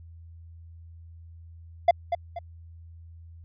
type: tone with echo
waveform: triangle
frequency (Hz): 689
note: F5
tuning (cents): -24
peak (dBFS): -11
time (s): 1.88-1.91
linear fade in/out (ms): 5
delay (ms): 240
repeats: 2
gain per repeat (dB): -9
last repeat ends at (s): 2.39
effects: added 83 Hz sine -44 dBFS peak until 3.44 s + resampled to 11025 Hz